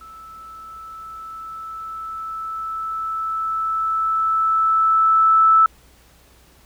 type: tone with level ramp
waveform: sine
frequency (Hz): 1314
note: E6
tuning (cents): -6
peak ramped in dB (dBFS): -38 to -9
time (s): 0.01-5.66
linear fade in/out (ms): 2
effects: added 60 Hz sine -53 dBFS peak until 6.65 s + pink hiss -53 dBFS RMS until 6.65 s